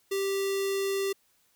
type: tone with notch filter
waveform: square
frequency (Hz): 392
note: G4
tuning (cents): 0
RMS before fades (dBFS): -29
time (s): 0.11-1.13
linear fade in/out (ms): 10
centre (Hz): 870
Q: 0.65
effects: white hiss -68 dBFS RMS until 1.55 s